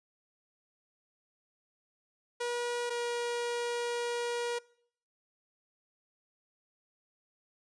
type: tone pair in turn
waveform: sawtooth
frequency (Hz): 481.3 / 477.7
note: B4 / A#4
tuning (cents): -45 / +42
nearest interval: unison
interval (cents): 13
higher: first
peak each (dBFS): -28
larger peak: neither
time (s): 2.4-2.9 / 2.9-4.59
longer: second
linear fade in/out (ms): 10
effects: noise-tail reverb RT60 0.6 s tail -23 dB re dry + resampled to 22050 Hz